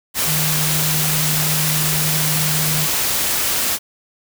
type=tone in noise; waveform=sine; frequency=153.9 Hz; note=D#3; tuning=19 cents flat; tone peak=-21 dBFS; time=0.25-2.88 s; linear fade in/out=50 ms; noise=white; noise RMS=-19 dBFS; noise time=0.14-3.79 s; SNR=-5 dB; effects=none